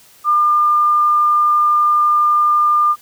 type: tone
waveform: sine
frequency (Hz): 1202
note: D6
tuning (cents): +40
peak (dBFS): -10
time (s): 0.24-2.96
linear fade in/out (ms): 50
effects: white hiss -47 dBFS RMS until 3.01 s